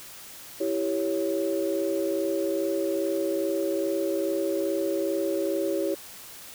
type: chord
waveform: sine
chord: C# diminished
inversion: first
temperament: equal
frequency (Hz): 329.6 / 392 / 554.4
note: E4 / G4 / C#5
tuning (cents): 0 / 0 / 0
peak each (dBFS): -28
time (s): 0.6-5.95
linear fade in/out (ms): 10
effects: tanh soft clip ceiling -15 dBFS + white hiss -44 dBFS RMS until 6.54 s